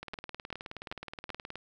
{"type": "two click trains", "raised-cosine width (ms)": 0.3, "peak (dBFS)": [-22, -24], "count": [4, 30], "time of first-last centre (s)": [[0.14, 1.303], [0.03, 1.556]], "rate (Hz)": [2.58, 19], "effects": []}